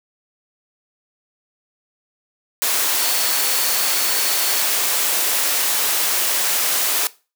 sine tone in noise, 4426 Hz, C#8, 3 cents flat, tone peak -28 dBFS, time 2.99-4.62 s, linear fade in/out 0 ms, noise white, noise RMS -19 dBFS, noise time 2.62-7.07 s, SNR -12 dB, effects noise-tail reverb RT60 0.3 s tail -19 dB re dry + high-pass 400 Hz 12 dB/octave

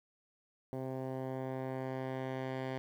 10% pulse tone with low-pass filter sweep, 131.1 Hz, C3, 4 cents sharp, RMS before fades -39 dBFS, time 0.73-2.78 s, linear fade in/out 0 ms, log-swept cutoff 690 to 2800 Hz, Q 0.74, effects 10-bit

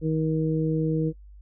harmonic tone, 158.3 Hz, D#3, 30 cents sharp, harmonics 1 / 2 / 3, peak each -24 / -27 / -29 dBFS, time 0.01-1.13 s, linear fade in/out 50 ms, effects noise-tail reverb RT60 0.1 s tail -24 dB re dry + added 50 Hz sine -44 dBFS peak until 1.41 s

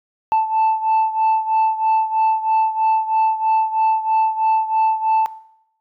sine beating tone pair, 880 / 883.1 Hz, A5 / A5, 0 / +6 cents, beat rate 3.1 Hz, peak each -14 / -19 dBFS, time 0.32-5.26 s, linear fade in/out 0 ms, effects noise-tail reverb RT60 0.7 s tail -18 dB re dry + tanh soft clip ceiling -11 dBFS

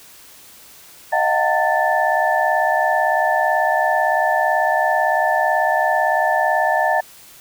sine tone cluster, 621 / 704 / 762 / 900 / 1760 Hz, D#5 / F5 / G5 / A5 / A6, -3 / +14 / -49 / +39 / 0 cents, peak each -21 dBFS, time 1.12-7.01 s, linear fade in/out 10 ms, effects white hiss -44 dBFS RMS until 7.4 s

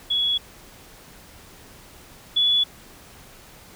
sine tone pair in turn, 3368 / 3421 Hz, G#7 / A7, +24 / -49 cents, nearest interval unison, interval 27 cents, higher second, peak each -19 / -16 dBFS, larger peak second, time 0.1-0.38 / 2.36-2.64 s, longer neither, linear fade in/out 10 ms, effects pink hiss -47 dBFS RMS until 3.75 s

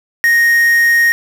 triangle tone with quantisation, 1864.7 Hz, A#6, in tune, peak -6 dBFS, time 0.24-1.12 s, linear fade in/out 0 ms, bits 4, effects none

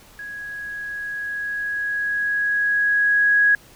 sine tone with level ramp, 1661.2 Hz, G#6, in tune, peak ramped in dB -31 to -12 dBFS, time 0.19-3.55 s, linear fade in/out 2 ms, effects pink hiss -49 dBFS RMS until 3.75 s

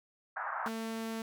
white band-pass noise, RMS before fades -37 dBFS, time 0.36-0.69 s, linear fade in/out 10 ms, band 690 to 1600 Hz, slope 48 dB/octave
sawtooth tone, 224.6 Hz, A3, 36 cents sharp, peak -32 dBFS, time 0.66-1.22 s, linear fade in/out 2 ms
effects none

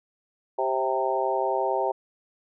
harmonic tone with a mistuned harmonic, 130.81 Hz, C3, in tune, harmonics 3 / 4 / 5 / 6 / 7, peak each -29 / -29 / -29 / -29 / -29 dBFS, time 0.58-1.92 s, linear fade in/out 10 ms, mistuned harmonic 4, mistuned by +20 cents, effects none

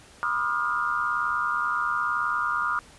sine tone cluster, 974 / 1056 / 1207 / 1286 / 1416 Hz, B5 / C6 / D6 / E6 / F6, -24 / +16 / +47 / -43 / +23 cents, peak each -34 / -36 / -27 / -34 / -27 dBFS, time 0.23-2.79 s, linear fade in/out 0 ms, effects pink hiss -51 dBFS RMS until 2.98 s + resampled to 24000 Hz

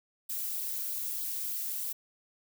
violet noise with flanger, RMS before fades -35 dBFS, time 0.29-1.93 s, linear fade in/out 10 ms, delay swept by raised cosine 0.22 to 2.62 ms, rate 3.2 Hz, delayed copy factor +0.5, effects none

